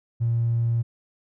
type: tone with tanh clipping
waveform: triangle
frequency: 116.54 Hz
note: A#2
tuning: in tune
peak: -19 dBFS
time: 0.2-0.83 s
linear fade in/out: 20 ms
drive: 1 dB
effects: none